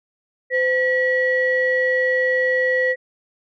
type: tone pair together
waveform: sine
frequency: 511.2 / 1930 Hz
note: C5 / B6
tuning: -40 / -40 cents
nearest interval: octave + major seventh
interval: 2300 cents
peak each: -18 dBFS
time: 0.5-2.96 s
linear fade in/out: 50 ms
effects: tanh soft clip ceiling -9 dBFS